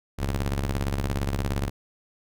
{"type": "ring-modulated tone", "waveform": "sawtooth", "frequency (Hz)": 69, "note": "C#2", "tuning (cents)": -7, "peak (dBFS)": -18, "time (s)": [0.18, 1.7], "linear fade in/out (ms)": 20, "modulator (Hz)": 25.9, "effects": []}